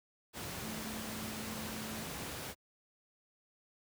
sine tone in noise, 218.4 Hz, A3, 13 cents flat, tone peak -44 dBFS, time 0.61-2.06 s, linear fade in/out 50 ms, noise pink, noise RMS -42 dBFS, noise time 0.33-2.55 s, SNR -5 dB, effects high-pass 80 Hz 12 dB/octave

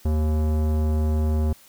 sine tone with tanh clipping, 77.2 Hz, D#2, 13 cents flat, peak -21 dBFS, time 0.05-1.53 s, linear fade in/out 5 ms, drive 18 dB, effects white hiss -52 dBFS RMS until 1.68 s

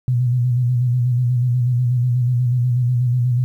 sine tone with vibrato, 123.4 Hz, B2, 1 cent flat, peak -14 dBFS, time 0.08-3.44 s, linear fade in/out 0 ms, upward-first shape square, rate 8.2 Hz, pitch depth 43 cents each way, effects 9-bit

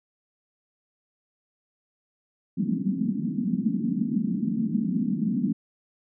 pink band-pass noise, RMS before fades -26 dBFS, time 2.57-5.53 s, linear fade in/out 10 ms, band 180 to 260 Hz, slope 48 dB/octave, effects none

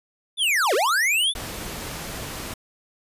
square linear two-way sweep, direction down then up, 3600 to 349.2 to 3600 Hz, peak -19 dBFS, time 0.37-1.34 s, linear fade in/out 50 ms, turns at 0.74 s
pink noise, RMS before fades -33 dBFS, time 1.35-2.54 s, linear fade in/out 5 ms
effects resampled to 32000 Hz

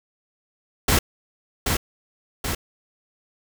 pink noise with echo, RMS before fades -18 dBFS, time 0.88-0.99 s, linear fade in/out 5 ms, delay 780 ms, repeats 2, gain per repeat -4 dB, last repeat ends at 2.55 s, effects none

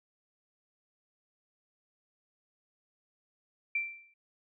sine tone with exponential decay, 2349 Hz, D7, in tune, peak -26 dBFS, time 3.75-4.14 s, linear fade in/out 5 ms, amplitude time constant 84 ms, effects none

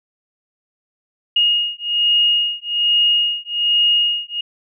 sine beating tone pair, 2861 / 2862.2 Hz, F7 / F7, +41 / +42 cents, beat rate 1.2 Hz, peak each -17 dBFS, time 1.36-4.41 s, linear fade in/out 5 ms, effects none

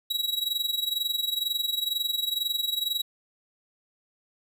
45% pulse tone with amplitude modulation, 3873 Hz, B7, 35 cents flat, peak -23 dBFS, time 0.1-3.02 s, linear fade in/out 10 ms, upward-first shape sine, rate 22.1 Hz, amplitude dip 80%, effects none

